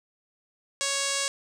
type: tone with low-pass filter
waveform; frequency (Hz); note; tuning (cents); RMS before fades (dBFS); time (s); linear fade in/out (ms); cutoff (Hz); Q
5% pulse; 554.4; C#5; 0; -28; 0.81-1.28; 0; 8700; 3
effects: 9-bit